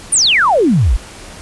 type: exponential sweep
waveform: sine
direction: down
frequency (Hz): 9956 to 43.65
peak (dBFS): -8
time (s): 0.12-0.97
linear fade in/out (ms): 10
effects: pink hiss -34 dBFS RMS until 1.41 s + resampled to 24000 Hz